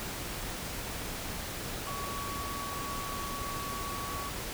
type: tone in noise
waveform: sine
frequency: 1127 Hz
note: C#6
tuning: 28 cents sharp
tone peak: -38 dBFS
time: 1.87-4.29 s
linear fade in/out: 0 ms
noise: pink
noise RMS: -38 dBFS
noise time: 0-4.53 s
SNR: -3 dB
effects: none